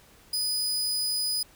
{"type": "tone", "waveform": "sawtooth", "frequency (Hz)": 4976, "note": "D#8", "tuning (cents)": -1, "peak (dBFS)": -23, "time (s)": [0.33, 1.43], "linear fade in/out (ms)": 5, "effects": ["pink hiss -56 dBFS RMS until 1.55 s"]}